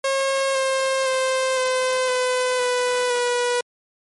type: tone with pitch steps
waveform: sawtooth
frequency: 541 / 531.7 / 522.6 / 513.6 / 504.8 / 496.1 / 487.6 Hz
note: C#5 / C5 / C5 / C5 / B4 / B4 / B4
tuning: -42 / +28 / -2 / -32 / +38 / +8 / -22 cents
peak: -15 dBFS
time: 0.04-3.61 s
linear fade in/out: 5 ms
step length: 510 ms
effects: MP3 48 kbps